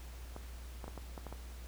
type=clicks; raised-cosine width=1 ms; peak=-30 dBFS; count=7; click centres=0.364 / 0.842 / 0.88 / 0.977 / 1.178 / 1.267 / 1.326 s; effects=added 60 Hz sine -45 dBFS peak until 1.67 s + pink hiss -56 dBFS RMS until 1.67 s